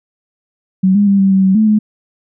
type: tone with pitch steps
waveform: sine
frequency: 188.5 / 204.2 / 198.1 / 193.9 / 191.7 / 190.1 / 217.3 / 212.8 Hz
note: F#3 / G#3 / G3 / G3 / G3 / F#3 / A3 / G#3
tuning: +32 / -29 / +18 / -19 / -38 / +47 / -21 / +42 cents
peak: -7 dBFS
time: 0.83-1.79 s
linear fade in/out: 10 ms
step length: 120 ms
effects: none